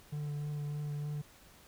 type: tone with vibrato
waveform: triangle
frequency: 147.3 Hz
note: D3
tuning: 6 cents sharp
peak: -33 dBFS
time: 0.12-1.22 s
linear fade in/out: 10 ms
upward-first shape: sine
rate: 3.3 Hz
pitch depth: 15 cents each way
effects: pink hiss -59 dBFS RMS until 1.67 s